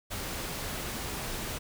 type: noise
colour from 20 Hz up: pink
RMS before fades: -36 dBFS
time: 0.1-1.59 s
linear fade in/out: 20 ms
effects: none